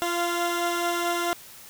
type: tone pair together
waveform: 15% pulse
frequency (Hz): 345.2 / 695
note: F4 / F5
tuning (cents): -20 / -9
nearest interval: octave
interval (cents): 1211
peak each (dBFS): -19 / -24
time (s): 0.02-1.33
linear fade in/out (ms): 0
effects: white hiss -46 dBFS RMS until 1.69 s